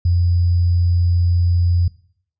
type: tone with sample-and-hold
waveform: sine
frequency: 87.4 Hz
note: F2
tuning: 2 cents sharp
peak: -12 dBFS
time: 0.05-1.88 s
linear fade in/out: 5 ms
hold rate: 4900 Hz
effects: noise-tail reverb RT60 0.6 s tail -21 dB re dry + resampled to 16000 Hz